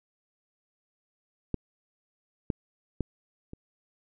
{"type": "clicks", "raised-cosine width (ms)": 3, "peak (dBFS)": [-15, -14, -15, -28], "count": 4, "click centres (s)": [1.543, 2.502, 3.007, 3.534], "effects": []}